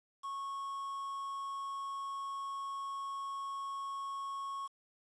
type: tone with quantisation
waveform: triangle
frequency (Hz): 1100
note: C#6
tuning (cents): -14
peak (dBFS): -36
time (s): 0.23-4.68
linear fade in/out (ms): 20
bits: 9
effects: resampled to 22050 Hz